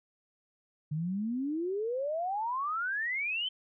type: exponential sweep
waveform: sine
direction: up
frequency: 146.83 to 3128 Hz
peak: -30 dBFS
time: 0.91-3.49 s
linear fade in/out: 10 ms
effects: none